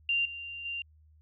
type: tone with level steps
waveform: sine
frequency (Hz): 2780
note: F7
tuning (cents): -9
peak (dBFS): -25 / -38 / -33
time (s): 0.09-0.82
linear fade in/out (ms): 2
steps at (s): 0.25 / 0.65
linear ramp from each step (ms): 5
effects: added 77 Hz sine -57 dBFS peak until 1.21 s